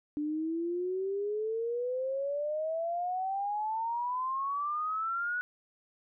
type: exponential sweep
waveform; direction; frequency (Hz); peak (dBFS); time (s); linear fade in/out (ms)
sine; up; 293.7 to 1480; -30; 0.17-5.41; 0
effects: none